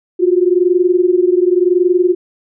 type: tone pair together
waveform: sine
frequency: 352.2 / 373.1 Hz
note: F4 / F#4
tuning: +15 / +14 cents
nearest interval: minor second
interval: 99 cents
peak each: -11 / -13 dBFS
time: 0.19-2.15 s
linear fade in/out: 20 ms
effects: none